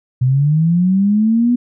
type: linear sweep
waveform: sine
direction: up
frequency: 123.47 to 246.9 Hz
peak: -10 dBFS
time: 0.21-1.56 s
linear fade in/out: 10 ms
effects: none